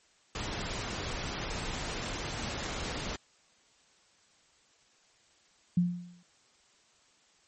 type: noise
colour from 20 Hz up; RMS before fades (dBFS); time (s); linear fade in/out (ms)
pink; -36; 0.35-3.16; 2
type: tone with exponential decay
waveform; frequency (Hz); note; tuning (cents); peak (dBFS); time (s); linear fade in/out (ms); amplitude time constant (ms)
sine; 176; F3; +14; -20; 5.77-6.23; 5; 100
effects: white hiss -65 dBFS RMS until 7.47 s + MP3 32 kbps